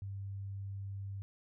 sine tone, 98.5 Hz, G2, 9 cents sharp, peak -39 dBFS, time 0.02-1.22 s, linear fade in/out 0 ms, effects none

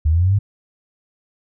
sine linear sweep, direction up, 73.42 to 104.3 Hz, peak -12 dBFS, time 0.05-0.39 s, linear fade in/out 10 ms, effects none

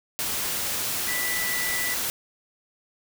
sine tone in noise, 1975.5 Hz, B6, in tune, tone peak -28 dBFS, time 1.08-1.94 s, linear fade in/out 0 ms, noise white, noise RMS -28 dBFS, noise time 0.19-2.1 s, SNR -3 dB, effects none

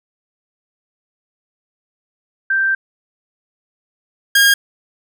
sine / sawtooth tone pair in turn, 1568 / 1623.4 Hz, G6 / G#6, 0 / -40 cents, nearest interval minor second, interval 60 cents, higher second, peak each -13 / -5 dBFS, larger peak second, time 2.5-2.75 / 4.35-4.54 s, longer first, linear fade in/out 5 ms, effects none

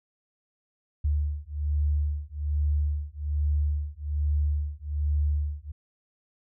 sine beating tone pair, 73.3 / 74.5 Hz, D2 / D2, -3 / +25 cents, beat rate 1.2 Hz, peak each -27 dBFS, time 1.04-5.72 s, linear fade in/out 10 ms, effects none

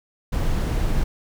brown noise, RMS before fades -21 dBFS, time 0.32-1.04 s, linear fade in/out 10 ms, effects none

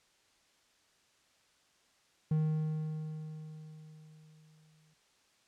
triangle tone with exponential decay, 155.56 Hz, D#3, in tune, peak -24 dBFS, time 2.31-4.94 s, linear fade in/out 5 ms, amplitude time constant 570 ms, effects white hiss -69 dBFS RMS until 5.47 s + low-pass 7000 Hz 12 dB/octave

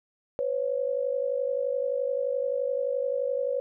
sine tone pair together, 501 / 552.6 Hz, B4 / C#5, +25 / -6 cents, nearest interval major second, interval 169 cents, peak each -28 dBFS, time 0.39-3.6 s, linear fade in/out 0 ms, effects none

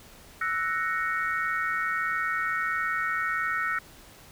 sine chord, F# dominant seventh, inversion third, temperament equal, 1318.5 / 1480 / 1864.7 / 2217 Hz, E6 / F#6 / A#6 / C#7, 0 / 0 / 0 / 0 cents, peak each -30 / -31 / -30 / -36 dBFS, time 0.41-3.79 s, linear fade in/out 5 ms, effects pink hiss -51 dBFS RMS until 4.31 s

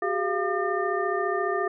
sine tone cluster, 374.3 / 408.8 / 693 / 1206 / 1810 Hz, F#4 / G#4 / F5 / D6 / A6, +20 / -27 / -14 / +46 / +48 cents, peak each -29 / -29 / -30 / -30 / -33 dBFS, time 0.02-1.68 s, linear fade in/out 5 ms, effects none

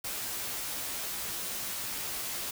white noise with comb filter, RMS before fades -36 dBFS, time 0.04-2.51 s, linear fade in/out 5 ms, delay 13 ms, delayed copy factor -0.7, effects none

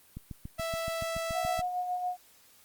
click train, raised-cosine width 5 ms, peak -27 dBFS, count 11, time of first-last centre 0.17-1.592 s, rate 7.03 Hz
sawtooth tone, 659.3 Hz, E5, in tune, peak -28 dBFS, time 0.58-1.62 s, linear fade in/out 20 ms
sine tone with tremolo, 723 Hz, F#5, 40 cents flat, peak -28 dBFS, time 1.33-2.17 s, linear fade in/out 50 ms, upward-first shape sine, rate 7.1 Hz, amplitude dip 45%
effects white hiss -60 dBFS RMS until 2.64 s + Opus 32 kbps

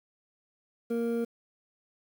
triangle tone pair together, 233.1 / 466.2 Hz, A#3 / A#4, 0 / 0 cents, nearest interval octave, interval 1200 cents, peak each -28 dBFS, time 0.9-1.25 s, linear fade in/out 10 ms, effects 9-bit

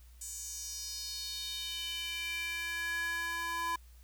square tone with high-pass filter sweep, 336.1 Hz, E4, 34 cents sharp, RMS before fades -38 dBFS, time 0.21-3.76 s, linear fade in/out 5 ms, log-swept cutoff 7500 to 1100 Hz, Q 3.8, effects added 60 Hz sine -53 dBFS peak until 4.03 s + white hiss -66 dBFS RMS until 4.03 s

